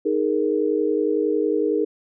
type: chord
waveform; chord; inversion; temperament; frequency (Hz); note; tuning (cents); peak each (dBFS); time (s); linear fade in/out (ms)
sine; D# suspended fourth; none; equal; 311.1 / 415.3 / 466.2; D#4 / G#4 / A#4; 0 / 0 / 0; -23 / -22 / -23; 0.05-1.85; 10
effects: none